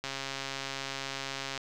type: click train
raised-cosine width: 0.2 ms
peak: -18 dBFS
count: 210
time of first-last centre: 0.04-1.577 s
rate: 136 Hz
effects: none